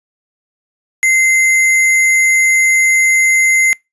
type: tone with sample-and-hold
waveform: sine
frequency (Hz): 2075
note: C7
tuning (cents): -15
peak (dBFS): -8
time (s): 1.03-3.73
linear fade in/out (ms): 0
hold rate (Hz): 8820
effects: noise-tail reverb RT60 0.2 s tail -26 dB re dry + resampled to 24000 Hz